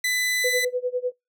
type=tone; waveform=sawtooth; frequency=2000 Hz; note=B6; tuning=21 cents sharp; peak=-18 dBFS; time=0.04-0.65 s; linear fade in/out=5 ms
type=tone with tremolo; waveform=sine; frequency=497.9 Hz; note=B4; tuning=14 cents sharp; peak=-20 dBFS; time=0.44-1.12 s; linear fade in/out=5 ms; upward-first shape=sine; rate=10 Hz; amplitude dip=90%
effects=noise-tail reverb RT60 0.2 s tail -24 dB re dry